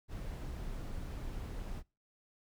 brown noise, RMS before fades -41 dBFS, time 0.08-1.83 s, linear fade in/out 50 ms, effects noise-tail reverb RT60 0.3 s tail -24 dB re dry

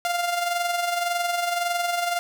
sawtooth tone with amplitude modulation, 698 Hz, F5, 1 cent flat, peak -17 dBFS, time 0.05-2.19 s, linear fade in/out 0 ms, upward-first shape sine, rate 21.8 Hz, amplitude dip 50%, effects none

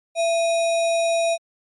sine tone with sample-and-hold, 669 Hz, E5, 25 cents sharp, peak -17 dBFS, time 0.15-1.38 s, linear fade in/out 50 ms, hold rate 3150 Hz, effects MP3 48 kbps

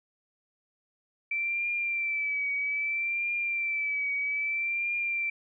sine tone with vibrato, 2330 Hz, D7, 14 cents flat, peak -27 dBFS, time 1.31-5.3 s, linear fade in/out 5 ms, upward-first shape triangle, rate 0.62 Hz, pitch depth 56 cents each way, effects none

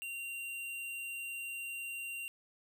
square tone, 2766 Hz, F7, 17 cents flat, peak -40 dBFS, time 0.02-2.28 s, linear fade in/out 0 ms, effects none

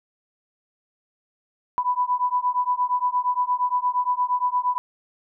sine beating tone pair, 987.8 / 996.4 Hz, B5 / B5, 0 / +15 cents, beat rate 8.6 Hz, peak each -23 dBFS, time 1.78-4.78 s, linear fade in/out 0 ms, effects none

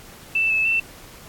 sine tone with pitch steps, 2654 / 2611 / 2675 Hz, E7 / E7 / E7, +11 / -17 / +25 cents, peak -17 dBFS, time 0.35-0.8 s, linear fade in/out 5 ms, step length 150 ms, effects pink hiss -44 dBFS RMS until 1.28 s + AAC 64 kbps

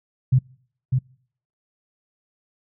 sine tone with echo, 129.2 Hz, C3, 21 cents flat, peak -12 dBFS, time 0.32-0.39 s, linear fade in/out 10 ms, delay 600 ms, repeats 1, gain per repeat -4 dB, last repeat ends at 0.99 s, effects noise-tail reverb RT60 0.6 s tail -26 dB re dry

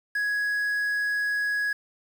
triangle tone with quantisation, 1669 Hz, G#6, 8 cents sharp, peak -22 dBFS, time 0.15-1.73 s, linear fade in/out 5 ms, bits 8, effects none

